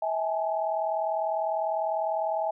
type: tone cluster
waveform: sine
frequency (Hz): 647 / 820 / 860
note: E5 / G#5 / A5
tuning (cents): -32 / -22 / -40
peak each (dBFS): -28 / -31 / -32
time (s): 0.02-2.51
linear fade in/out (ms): 5
effects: none